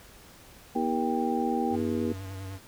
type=tone; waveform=sine; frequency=791 Hz; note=G5; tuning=15 cents sharp; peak=-30 dBFS; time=0.75-1.76 s; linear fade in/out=10 ms
type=harmonic tone; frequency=79.8 Hz; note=D#2; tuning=44 cents sharp; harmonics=3 / 4 / 5 / 6; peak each=-29 / -32 / -33 / -35 dBFS; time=0.75-2.13 s; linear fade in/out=10 ms
type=tone with vibrato; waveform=square; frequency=96 Hz; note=G2; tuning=36 cents flat; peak=-37 dBFS; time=1.7-2.6 s; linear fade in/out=50 ms; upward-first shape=sine; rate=10 Hz; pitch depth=36 cents each way
effects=pink hiss -52 dBFS RMS until 2.67 s